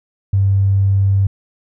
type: tone with tanh clipping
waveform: triangle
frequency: 98 Hz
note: G2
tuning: in tune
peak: -10 dBFS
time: 0.33-1.27 s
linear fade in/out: 5 ms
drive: 3 dB
effects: none

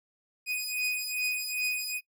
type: beating tone pair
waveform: sawtooth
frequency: 2489 / 2491.5 Hz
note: D#7 / D#7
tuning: 0 / +2 cents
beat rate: 2.5 Hz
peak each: -29 dBFS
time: 0.46-2.01 s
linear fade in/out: 50 ms
effects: noise-tail reverb RT60 0.1 s tail -22 dB re dry

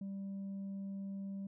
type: tone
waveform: sine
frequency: 196 Hz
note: G3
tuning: in tune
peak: -37 dBFS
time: 0.01-1.47 s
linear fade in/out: 5 ms
effects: tanh soft clip ceiling -39 dBFS

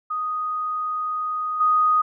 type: tone with level steps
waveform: sine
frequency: 1244.5 Hz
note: D#6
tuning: in tune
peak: -23 / -15 dBFS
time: 0.1-2.02 s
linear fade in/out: 10 ms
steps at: 1.6 s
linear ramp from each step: 10 ms
effects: none

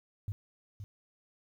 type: tone with echo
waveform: sine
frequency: 101.4 Hz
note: G#2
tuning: 41 cents flat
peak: -32 dBFS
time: 0.28-0.32 s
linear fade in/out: 0 ms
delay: 520 ms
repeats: 1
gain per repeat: -8 dB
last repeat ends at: 0.84 s
effects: 11-bit

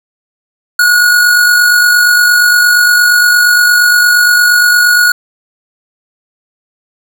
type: tone with amplitude modulation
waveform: square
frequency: 1452 Hz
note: F#6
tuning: 33 cents flat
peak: -4 dBFS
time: 0.79-5.12 s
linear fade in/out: 5 ms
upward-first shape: sine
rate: 48.6 Hz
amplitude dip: 35%
effects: none

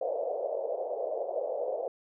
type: band-pass noise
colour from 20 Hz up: pink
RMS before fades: -33 dBFS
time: 0.01-1.88 s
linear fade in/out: 2 ms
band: 480 to 660 Hz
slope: 48 dB/octave
effects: none

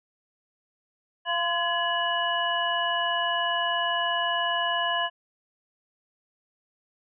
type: tone cluster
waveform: sine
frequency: 689 / 1026 / 1692 / 2936 Hz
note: F5 / C6 / G#6 / F#7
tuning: -24 / -34 / +32 / -14 cents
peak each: -29 dBFS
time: 1.25-5.1 s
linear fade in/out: 50 ms
effects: none

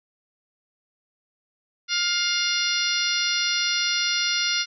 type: harmonic tone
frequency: 705 Hz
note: F5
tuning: 16 cents sharp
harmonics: 2 / 3 / 4 / 5 / 6 / 7 / 8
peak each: -29 / -29 / -29 / -29 / -29 / -29 / -29 dBFS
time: 1.88-4.66 s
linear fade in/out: 50 ms
effects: none

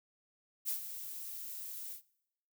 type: noise with ADSR envelope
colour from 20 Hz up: violet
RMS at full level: -34 dBFS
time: 0.65-2.02 s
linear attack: 37 ms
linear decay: 110 ms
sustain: -10 dB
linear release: 100 ms
effects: noise-tail reverb RT60 0.8 s tail -22 dB re dry

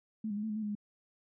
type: tone with pitch steps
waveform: sine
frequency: 218.3 / 203.2 / 209.6 / 220.4 / 211 / 218.6 / 209 / 207.1 Hz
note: A3 / G#3 / G#3 / A3 / G#3 / A3 / G#3 / G#3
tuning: -13 / -38 / +16 / +3 / +28 / -11 / +11 / -5 cents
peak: -33 dBFS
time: 0.24-0.752 s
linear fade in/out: 5 ms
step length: 64 ms
effects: none

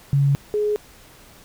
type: tone pair in turn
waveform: sine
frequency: 140 / 419.5 Hz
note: C#3 / G#4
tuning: +18 / +17 cents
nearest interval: octave + perfect fifth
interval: 1899 cents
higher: second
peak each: -14 / -18 dBFS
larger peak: first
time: 0.13-0.35 / 0.54-0.76 s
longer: neither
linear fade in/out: 0 ms
effects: pink hiss -48 dBFS RMS until 1.44 s

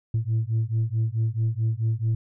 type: beating tone pair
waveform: sine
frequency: 110 / 114.6 Hz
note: A2 / A#2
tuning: 0 / -29 cents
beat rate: 4.6 Hz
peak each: -23 dBFS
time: 0.14-2.15 s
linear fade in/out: 5 ms
effects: tanh soft clip ceiling -18 dBFS

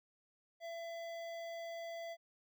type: tone with notch filter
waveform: square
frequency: 671 Hz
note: E5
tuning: 31 cents sharp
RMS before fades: -45 dBFS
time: 0.6-2.17 s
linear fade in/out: 50 ms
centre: 10000 Hz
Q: 0.52
effects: none

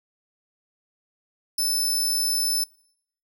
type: tone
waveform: 20% pulse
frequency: 5274 Hz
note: E8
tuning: in tune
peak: -16 dBFS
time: 1.58-2.64 s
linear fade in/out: 5 ms
effects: noise-tail reverb RT60 0.7 s tail -24 dB re dry

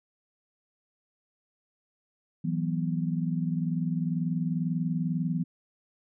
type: chord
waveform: sine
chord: E suspended second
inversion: none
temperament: equal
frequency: 164.81 / 185 / 246.9 Hz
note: E3 / F#3 / B3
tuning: 0 / 0 / 0 cents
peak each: -28 / -32 / -33 dBFS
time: 2.44-5.44 s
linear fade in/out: 10 ms
effects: none

